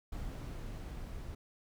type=noise with level ramp; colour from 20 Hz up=brown; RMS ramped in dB=-41 to -44 dBFS; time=0.12-1.35 s; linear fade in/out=5 ms; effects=none